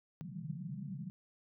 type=band-pass noise; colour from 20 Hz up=pink; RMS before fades=-43 dBFS; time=0.21-1.1 s; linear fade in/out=0 ms; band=130 to 210 Hz; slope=96 dB/octave; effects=none